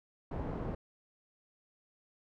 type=low-pass noise; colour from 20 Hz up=pink; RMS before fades=-38 dBFS; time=0.31-0.75 s; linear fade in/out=5 ms; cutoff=740 Hz; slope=12 dB/octave; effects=none